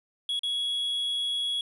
triangle tone with dropouts, 3344 Hz, G#7, 11 cents sharp, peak -25 dBFS, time 0.29-1.61 s, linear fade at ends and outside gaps 2 ms, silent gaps 0.393-0.433 s, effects resampled to 24000 Hz + 10-bit

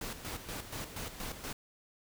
pink noise with tremolo, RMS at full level -40 dBFS, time 0.01-1.53 s, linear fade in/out 5 ms, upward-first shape square, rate 4.2 Hz, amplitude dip 60%, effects none

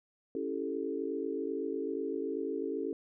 sine chord, A dominant seventh, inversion first, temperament equal, 277.2 / 329.6 / 392 / 440 Hz, C#4 / E4 / G4 / A4, 0 / 0 / 0 / 0 cents, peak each -38 / -39 / -38 / -37 dBFS, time 0.35-2.93 s, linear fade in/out 2 ms, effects none

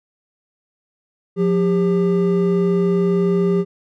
triangle tone pair together, 177.82 / 399.2 Hz, F3 / G4, +31 / +32 cents, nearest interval octave + major second, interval 1401 cents, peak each -15 dBFS, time 1.36-3.65 s, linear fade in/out 50 ms, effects none

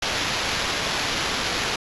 violet noise with sample-and-hold, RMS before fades -25 dBFS, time 0.02-1.76 s, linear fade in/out 5 ms, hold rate 8820 Hz, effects resampled to 24000 Hz

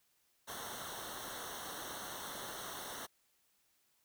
pink noise with comb filter, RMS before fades -45 dBFS, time 0.47-3.07 s, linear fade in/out 20 ms, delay 0.41 ms, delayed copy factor -0.9, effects white hiss -75 dBFS RMS until 4.04 s

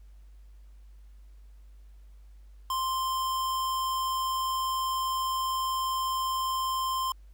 square tone, 1046.5 Hz, C6, in tune, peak -28 dBFS, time 2.7-7.12 s, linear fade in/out 2 ms, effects added 50 Hz sine -48 dBFS peak until 7.33 s + pink hiss -71 dBFS RMS until 7.33 s

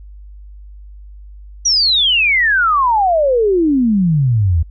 sine exponential sweep, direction down, 5890 to 76.1 Hz, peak -10 dBFS, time 1.65-4.63 s, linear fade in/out 10 ms, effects added 50 Hz sine -33 dBFS peak until 4.7 s

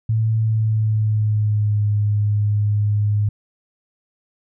sine tone with pitch glide, 111 to 104.17 Hz, A2 to G#2, +16 to +6 cents, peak -15 dBFS, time 0.09-3.29 s, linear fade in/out 5 ms, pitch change -110 cents, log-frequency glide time 0.37-1.84 s, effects none

